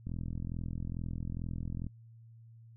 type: click train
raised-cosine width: 5 ms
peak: -26 dBFS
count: 77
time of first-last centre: 0.07-1.867 s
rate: 42.3 Hz
effects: noise-tail reverb RT60 0.1 s tail -21 dB re dry + added 114 Hz sine -52 dBFS peak until 2.76 s